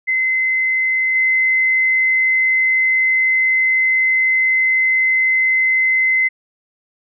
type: tone with level steps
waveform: sine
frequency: 2054 Hz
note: C7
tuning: 33 cents flat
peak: -14 / -12 dBFS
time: 0.07-6.29 s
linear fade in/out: 20 ms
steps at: 1.15 s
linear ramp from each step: 5 ms
effects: none